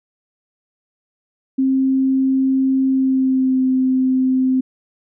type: tone with pitch glide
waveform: sine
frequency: 265.3 to 259.5 Hz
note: C4 to C4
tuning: +24 to -14 cents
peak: -13 dBFS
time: 1.58-4.61 s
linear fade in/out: 10 ms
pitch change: -38 cents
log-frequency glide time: 2.88-3.62 s
effects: none